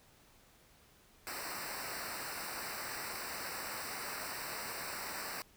pink noise with comb filter, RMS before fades -42 dBFS, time 1.27-5.42 s, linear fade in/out 0 ms, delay 0.3 ms, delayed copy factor -0.95, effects pink hiss -64 dBFS RMS until 5.56 s

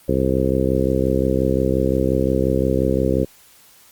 harmonic tone, 65.7 Hz, C2, 8 cents sharp, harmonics 1 / 2 / 3 / 4 / 5 / 6 / 7 / 8, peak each -24 / -24 / -24 / -24 / -24 / -24 / -24 / -24 dBFS, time 0.08-3.25 s, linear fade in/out 10 ms, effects white hiss -50 dBFS RMS until 3.91 s + Opus 32 kbps

